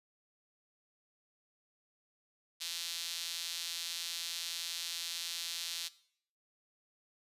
sawtooth tone with high-pass filter, 169.6 Hz, E3, 50 cents sharp, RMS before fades -40 dBFS, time 2.6-5.89 s, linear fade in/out 20 ms, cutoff 3900 Hz, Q 1.9, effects noise-tail reverb RT60 0.6 s tail -18 dB re dry + resampled to 32000 Hz

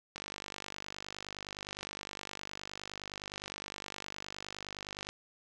click train, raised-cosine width 0.2 ms, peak -23 dBFS, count 246, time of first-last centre 0.16-5.09 s, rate 49.7 Hz, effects none

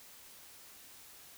silence, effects white hiss -55 dBFS RMS until 1.37 s

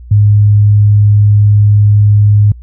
sine tone, 103.83 Hz, G#2, in tune, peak -3 dBFS, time 0.11-2.52 s, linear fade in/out 5 ms, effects added 60 Hz sine -28 dBFS peak until 2.62 s

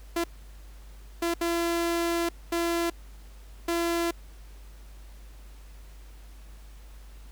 sawtooth tone bursts at uneven times, 339.3 Hz, F4, 50 cents flat, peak -21 dBFS, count 5, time 0.16-0.24 / 1.22-1.34 / 1.41-2.29 / 2.52-2.9 / 3.68-4.11 s, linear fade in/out 5 ms, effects added 50 Hz sine -44 dBFS peak until 7.31 s + pink hiss -57 dBFS RMS until 7.31 s

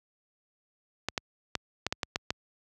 clicks, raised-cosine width 0.2 ms, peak -11 dBFS, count 8, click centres 1.086 / 1.178 / 1.553 / 1.866 / 1.925 / 2.032 / 2.159 / 2.305 s, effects high-pass 60 Hz 12 dB/octave

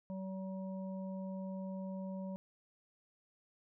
harmonic tone, 190 Hz, F#3, 46 cents sharp, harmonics 1 / 3 / 5, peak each -40 / -47 / -55 dBFS, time 0.1-2.36 s, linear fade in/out 0 ms, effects none

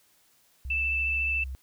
sine tone, 65.41 Hz, C2, in tune, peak -33 dBFS, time 0.65-1.55 s, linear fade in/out 0 ms
sine tone with vibrato, 2646 Hz, E7, 6 cents sharp, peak -25 dBFS, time 0.7-1.44 s, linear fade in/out 5 ms, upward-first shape triangle, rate 14 Hz, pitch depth 13 cents each way
effects white hiss -64 dBFS RMS until 1.62 s

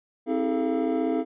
triangle tone cluster, 262.6 / 319.5 / 404.9 / 439.3 / 687 Hz, C4 / D#4 / G#4 / A4 / F5, +6 / +46 / -44 / -3 / -29 cents, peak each -25 / -25 / -31 / -27 / -30 dBFS, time 0.26-1.25 s, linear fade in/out 50 ms, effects tanh soft clip ceiling -11 dBFS + resampled to 8000 Hz

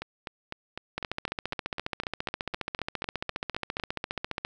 two click trains, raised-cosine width 0.3 ms, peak -14 / -18 dBFS, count 52 / 16, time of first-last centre 0.98-4.449 / 0.02-3.798 s, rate 14.7 / 3.97 Hz, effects none

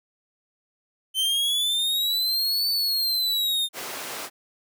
45% pulse exponential two-way sweep, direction up then down, 3074 to 4537 to 3636 Hz, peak -21 dBFS, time 1.14-3.69 s, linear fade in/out 50 ms, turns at 2.69 s
pink noise, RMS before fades -32 dBFS, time 3.73-4.3 s, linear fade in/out 50 ms
effects high-pass 400 Hz 12 dB/octave

